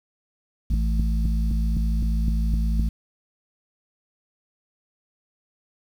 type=harmonic tone; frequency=55 Hz; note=A1; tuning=in tune; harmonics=1 / 3 / 4; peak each=-20 / -30 / -32 dBFS; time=0.7-2.89 s; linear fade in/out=5 ms
type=click train; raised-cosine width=5 ms; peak=-15 dBFS; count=9; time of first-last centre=0.74-2.797 s; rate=3.89 Hz
effects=8-bit